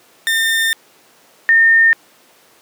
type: tone pair in turn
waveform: 30% pulse / sine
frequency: 1808 / 1820.6 Hz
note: A6 / A#6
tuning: +47 / -41 cents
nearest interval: unison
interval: 12 cents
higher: second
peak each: -11 / -7 dBFS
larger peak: second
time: 0.27-0.73 / 1.49-1.93 s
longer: first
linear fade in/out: 0 ms
effects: pink hiss -49 dBFS RMS until 2.61 s + high-pass 300 Hz 12 dB/octave